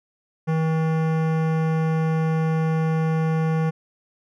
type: tone with hard clipping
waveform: sine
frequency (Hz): 160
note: D#3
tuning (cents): +49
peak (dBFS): -21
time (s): 0.47-3.71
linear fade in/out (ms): 20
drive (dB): 18
effects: none